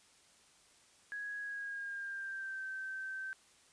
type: tone with pitch glide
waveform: sine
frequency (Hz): 1661.2 to 1550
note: G#6 to G6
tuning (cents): 0 to -20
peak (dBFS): -39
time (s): 1.12-3.33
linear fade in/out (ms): 0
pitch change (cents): -120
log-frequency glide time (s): 1.41-2.64
effects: white hiss -65 dBFS RMS until 3.72 s + resampled to 22050 Hz